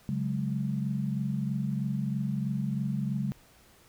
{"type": "chord", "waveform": "sine", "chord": "C# suspended fourth", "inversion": "none", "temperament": "just", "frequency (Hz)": [138.59, 184.79, 207.9], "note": ["C#3", "F#3", "G#3"], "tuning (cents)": [0, -2, 2], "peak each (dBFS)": [-31, -34, -32], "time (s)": [0.09, 3.32], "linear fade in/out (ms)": 0, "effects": ["pink hiss -59 dBFS RMS until 3.88 s"]}